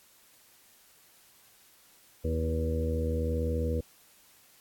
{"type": "harmonic tone with a mistuned harmonic", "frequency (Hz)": 80.6, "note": "E2", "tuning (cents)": -38, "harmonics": [1, 2, 3, 4, 5, 6, 7], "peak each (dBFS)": [-29, -39, -36, -41, -44, -33, -45], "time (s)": [2.24, 3.81], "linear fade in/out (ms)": 10, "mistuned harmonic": 5, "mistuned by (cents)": -26, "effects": ["white hiss -60 dBFS RMS until 4.6 s", "AAC 64 kbps"]}